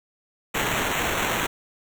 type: noise with sample-and-hold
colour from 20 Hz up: white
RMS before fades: -25 dBFS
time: 0.54-1.47 s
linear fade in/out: 10 ms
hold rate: 4900 Hz
effects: none